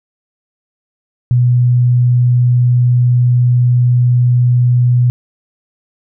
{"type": "tone", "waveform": "sine", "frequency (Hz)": 123, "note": "B2", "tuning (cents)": -7, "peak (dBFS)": -7, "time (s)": [1.31, 5.1], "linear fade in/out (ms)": 0, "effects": []}